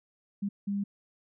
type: tone bursts at uneven times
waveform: sine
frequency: 200.7 Hz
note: G3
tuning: 41 cents sharp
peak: -28 dBFS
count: 2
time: 0.42-0.49 / 0.67-0.84 s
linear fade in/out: 10 ms
effects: none